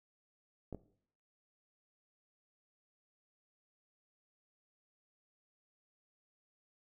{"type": "clicks", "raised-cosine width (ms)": 2, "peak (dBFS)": -29, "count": 2, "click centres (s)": [0.727, 0.747], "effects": ["noise-tail reverb RT60 0.6 s tail -17 dB re dry"]}